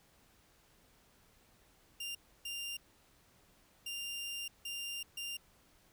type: tone bursts at uneven times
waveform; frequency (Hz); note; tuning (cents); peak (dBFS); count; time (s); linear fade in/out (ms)
sawtooth; 2794; F7; 0; -36; 5; 2-2.15 / 2.45-2.77 / 3.86-4.48 / 4.65-5.03 / 5.17-5.37; 5
effects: pink hiss -67 dBFS RMS until 5.92 s